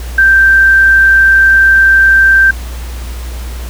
sine tone, 1568 Hz, G6, in tune, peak -3 dBFS, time 0.18-2.51 s, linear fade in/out 5 ms, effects added 60 Hz sine -19 dBFS peak until 3.69 s + pink hiss -31 dBFS RMS until 3.69 s

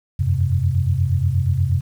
sine chord, F suspended second, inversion none, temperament equal with one note detuned, 87.31 / 95.71 / 130.81 Hz, F2 / G2 / C3, 0 / -41 / 0 cents, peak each -20 dBFS, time 0.19-1.81 s, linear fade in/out 10 ms, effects 8-bit

